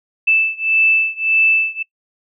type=beating tone pair; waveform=sine; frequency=2637 / 2638.7 Hz; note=E7 / E7; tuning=0 / +1 cents; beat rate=1.7 Hz; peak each=-15 / -16 dBFS; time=0.27-1.83 s; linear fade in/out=10 ms; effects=noise-tail reverb RT60 0.1 s tail -22 dB re dry